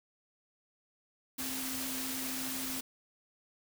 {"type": "tone in noise", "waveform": "sine", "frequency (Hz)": 261.6, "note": "C4", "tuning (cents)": 0, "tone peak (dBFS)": -41, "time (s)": [1.38, 2.81], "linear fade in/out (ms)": 10, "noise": "white", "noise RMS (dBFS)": -38, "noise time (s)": [1.38, 2.81], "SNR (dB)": -6, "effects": []}